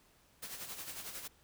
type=noise with tremolo; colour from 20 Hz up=white; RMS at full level=-43 dBFS; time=0.42-1.28 s; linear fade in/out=10 ms; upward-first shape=sine; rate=11 Hz; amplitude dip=55%; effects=pink hiss -67 dBFS RMS until 1.43 s